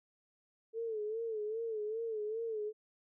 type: tone with vibrato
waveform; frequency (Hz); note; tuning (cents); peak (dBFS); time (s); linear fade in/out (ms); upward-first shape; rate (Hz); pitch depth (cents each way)
sine; 440; A4; 0; -35; 0.73-2.73; 50; sine; 2.5; 84
effects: none